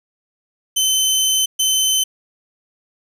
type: tone bursts at uneven times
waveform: 20% pulse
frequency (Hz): 3066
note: G7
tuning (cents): -39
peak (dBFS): -9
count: 2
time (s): 0.76-1.46 / 1.59-2.04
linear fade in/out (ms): 10
effects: none